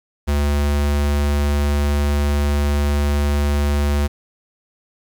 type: tone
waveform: square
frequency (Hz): 72.4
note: D2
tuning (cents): -24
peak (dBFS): -16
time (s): 0.27-4.08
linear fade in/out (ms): 20
effects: 8-bit